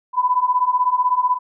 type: beating tone pair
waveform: sine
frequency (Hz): 987.8 / 1003.8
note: B5 / B5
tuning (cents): 0 / +28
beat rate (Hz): 16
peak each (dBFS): -19 / -17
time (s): 0.13-1.39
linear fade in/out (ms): 50
effects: none